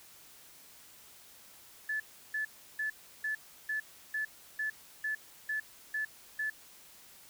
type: tone bursts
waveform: sine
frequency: 1733 Hz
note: A6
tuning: 27 cents flat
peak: -31 dBFS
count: 11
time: 1.89-6.5 s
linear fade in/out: 5 ms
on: 110 ms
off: 340 ms
effects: white hiss -56 dBFS RMS until 7.29 s